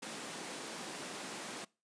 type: high-pass noise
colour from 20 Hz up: pink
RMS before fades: -44 dBFS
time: 0.02-1.65 s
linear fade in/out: 10 ms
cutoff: 190 Hz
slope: 24 dB/octave
effects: noise-tail reverb RT60 0.3 s tail -23 dB re dry + resampled to 22050 Hz